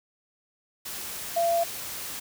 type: tone in noise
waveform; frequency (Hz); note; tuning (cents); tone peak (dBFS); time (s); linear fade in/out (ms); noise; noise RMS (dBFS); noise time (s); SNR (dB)
sine; 680; F5; -46; -21; 1.36-1.64; 10; white; -36; 0.85-2.2; +12
effects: none